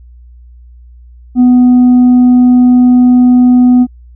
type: tone with tanh clipping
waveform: triangle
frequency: 248.5 Hz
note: B3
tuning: 11 cents sharp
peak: -3 dBFS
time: 1.35-3.87 s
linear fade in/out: 50 ms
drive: 7 dB
effects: added 60 Hz sine -33 dBFS peak until 4.15 s

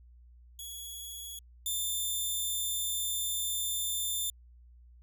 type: tone pair in turn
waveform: 10% pulse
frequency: 3357 / 3562 Hz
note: G#7 / A7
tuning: +18 / +21 cents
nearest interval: minor second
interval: 103 cents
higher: second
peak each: -33 / -23 dBFS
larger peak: second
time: 0.59-1.39 / 1.66-4.3 s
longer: second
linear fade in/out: 2 ms
effects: added 60 Hz sine -53 dBFS peak until 5.02 s

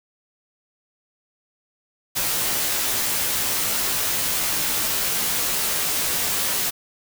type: noise with comb filter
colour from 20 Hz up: white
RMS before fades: -23 dBFS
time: 2.15-6.71 s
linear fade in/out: 20 ms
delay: 15 ms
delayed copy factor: -0.65
effects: none

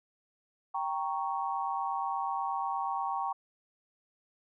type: chord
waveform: sine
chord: G diminished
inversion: none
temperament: equal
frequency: 784 / 932.3 / 1108.7 Hz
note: G5 / Bb5 / Db6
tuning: 0 / 0 / 0 cents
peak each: -34 / -35 / -35 dBFS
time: 0.74-3.33 s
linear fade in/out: 10 ms
effects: none

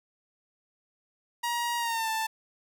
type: tone with pitch glide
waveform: sawtooth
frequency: 949 to 885.4 Hz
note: A#5 to A5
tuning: +31 to +11 cents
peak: -24 dBFS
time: 1.43-2.27 s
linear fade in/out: 10 ms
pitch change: -120 cents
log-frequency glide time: 1.78-2.09 s
effects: none

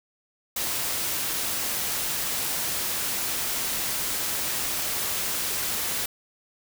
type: noise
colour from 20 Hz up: white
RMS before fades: -28 dBFS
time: 0.56-6.06 s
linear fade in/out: 5 ms
effects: none

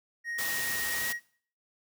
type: tone with pitch glide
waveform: triangle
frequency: 1872 to 1894.8 Hz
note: A#6 to A#6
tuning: +7 to +28 cents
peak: -31 dBFS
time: 0.24-1.2 s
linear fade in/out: 50 ms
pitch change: +21 cents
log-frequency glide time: 0.88-1.04 s
type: noise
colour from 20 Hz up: white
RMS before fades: -34 dBFS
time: 0.38-1.13 s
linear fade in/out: 10 ms
effects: noise-tail reverb RT60 0.5 s tail -20 dB re dry

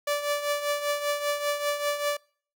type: tone with tremolo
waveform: sawtooth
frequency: 582 Hz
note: D5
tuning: 16 cents flat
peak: -19 dBFS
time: 0.07-2.17 s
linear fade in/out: 5 ms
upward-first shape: triangle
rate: 5.1 Hz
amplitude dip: 70%
effects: noise-tail reverb RT60 0.5 s tail -25 dB re dry

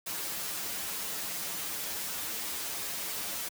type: noise with comb filter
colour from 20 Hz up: white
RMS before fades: -36 dBFS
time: 0.06-3.49 s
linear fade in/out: 10 ms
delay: 8 ms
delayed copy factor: -0.85
effects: high-pass 80 Hz 12 dB/octave

